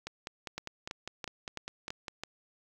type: two click trains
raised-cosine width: 0.2 ms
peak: -21 / -20 dBFS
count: 11 / 6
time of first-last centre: 0.07-2.082 / 0.58-2.236 s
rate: 4.97 / 3.02 Hz
effects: 9-bit